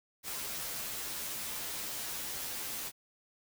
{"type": "noise with comb filter", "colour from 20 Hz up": "white", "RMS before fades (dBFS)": -39, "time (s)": [0.23, 2.92], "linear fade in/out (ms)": 50, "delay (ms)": 11, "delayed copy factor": -0.85, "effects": []}